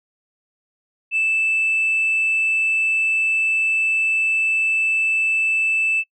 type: tone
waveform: sine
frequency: 2637 Hz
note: E7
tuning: in tune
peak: -15 dBFS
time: 1.11-6.04 s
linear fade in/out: 50 ms
effects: noise-tail reverb RT60 0.1 s tail -25 dB re dry + tanh soft clip ceiling -13 dBFS